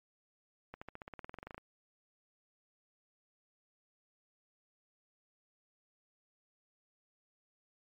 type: accelerating click train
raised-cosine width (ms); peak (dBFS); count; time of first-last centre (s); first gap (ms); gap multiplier
0.5; -30; 17; 0.74-1.58; 75; 0.95
effects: MP3 48 kbps